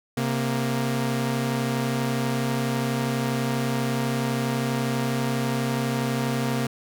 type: tone pair together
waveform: sawtooth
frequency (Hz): 132.91 / 233.6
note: C3 / A#3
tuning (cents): +28 / +4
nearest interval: minor seventh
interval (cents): 976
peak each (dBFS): -22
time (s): 0.17-6.67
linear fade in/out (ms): 5
effects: none